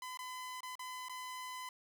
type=tone with dropouts; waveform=sawtooth; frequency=1012 Hz; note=B5; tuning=42 cents sharp; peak=-39 dBFS; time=0.02-1.69 s; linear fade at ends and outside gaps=2 ms; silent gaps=0.173-0.19 / 0.606-0.631 / 0.754-0.793 / 1.085-1.095 s; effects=12-bit